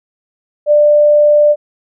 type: tone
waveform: sine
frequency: 593 Hz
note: D5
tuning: 17 cents sharp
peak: -5 dBFS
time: 0.66-1.56 s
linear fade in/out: 50 ms
effects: none